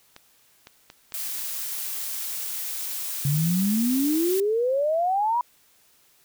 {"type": "clicks", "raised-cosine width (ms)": 0.2, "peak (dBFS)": -25, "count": 5, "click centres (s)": [0.164, 0.671, 0.901, 1.122, 1.384]}
{"type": "noise", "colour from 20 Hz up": "blue", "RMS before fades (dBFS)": -31, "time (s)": [1.14, 4.4], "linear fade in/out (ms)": 0}
{"type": "exponential sweep", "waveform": "sine", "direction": "up", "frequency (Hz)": [137.7, 988], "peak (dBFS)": -20, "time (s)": [3.25, 5.41], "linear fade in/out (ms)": 2}
{"effects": ["white hiss -60 dBFS RMS until 6.24 s"]}